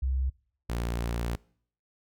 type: tone pair in turn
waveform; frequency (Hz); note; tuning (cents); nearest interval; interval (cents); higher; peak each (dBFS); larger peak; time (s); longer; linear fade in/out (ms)
sine / sawtooth; 65.5 / 58.35; C2 / A#1; +2 / +2; major second; 200; first; -25; neither; 0.02-0.3 / 0.69-1.36; second; 10
effects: noise-tail reverb RT60 0.6 s tail -24 dB re dry